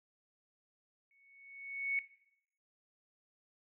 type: tone with exponential growth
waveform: sine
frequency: 2217 Hz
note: C#7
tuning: in tune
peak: -29 dBFS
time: 1.11-1.99 s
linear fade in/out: 1 ms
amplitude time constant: 190 ms
effects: noise-tail reverb RT60 0.7 s tail -17 dB re dry